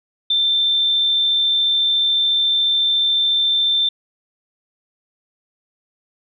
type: tone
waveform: sine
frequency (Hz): 3563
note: A7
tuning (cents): +21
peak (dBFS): -14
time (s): 0.3-3.89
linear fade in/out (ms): 5
effects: none